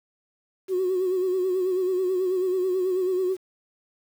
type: tone with vibrato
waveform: sine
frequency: 370 Hz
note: F#4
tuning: in tune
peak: -20 dBFS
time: 0.68-3.37 s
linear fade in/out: 50 ms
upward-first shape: sine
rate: 9.2 Hz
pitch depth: 52 cents each way
effects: tanh soft clip ceiling -18 dBFS + 8-bit